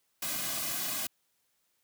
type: noise with comb filter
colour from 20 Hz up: white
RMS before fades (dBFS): -34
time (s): 0.22-1.07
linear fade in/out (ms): 5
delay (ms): 2.2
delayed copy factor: -0.8
effects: white hiss -75 dBFS RMS until 1.83 s + high-pass 60 Hz 12 dB/octave